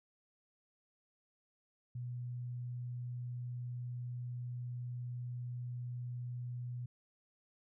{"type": "tone", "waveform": "sine", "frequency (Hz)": 122.6, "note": "B2", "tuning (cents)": -12, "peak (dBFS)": -39, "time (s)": [1.95, 6.86], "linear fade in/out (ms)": 5, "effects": []}